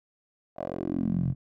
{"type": "tone with band-pass filter sweep", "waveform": "10% pulse", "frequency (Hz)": 44.59, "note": "F1", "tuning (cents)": 37, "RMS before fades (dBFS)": -29, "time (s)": [0.56, 1.35], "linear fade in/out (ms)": 50, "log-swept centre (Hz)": [670, 120], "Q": 3.8, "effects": []}